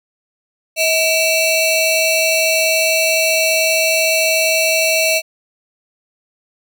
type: ring-modulated tone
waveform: sawtooth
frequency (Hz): 1661.2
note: G#6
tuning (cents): 0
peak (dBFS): -6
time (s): 0.76-5.22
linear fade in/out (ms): 50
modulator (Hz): 1020
effects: none